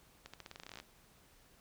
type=accelerating click train; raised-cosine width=0.2 ms; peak=-30 dBFS; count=16; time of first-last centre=0.26-0.8 s; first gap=76 ms; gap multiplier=0.88; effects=pink hiss -65 dBFS RMS until 1.6 s